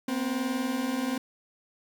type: tone pair together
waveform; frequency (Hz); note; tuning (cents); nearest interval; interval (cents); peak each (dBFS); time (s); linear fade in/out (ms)
40% pulse; 240.9 / 261.8; B3 / C4; -43 / +1; minor second; 144; -32 / -28; 0.08-1.18; 5
effects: 9-bit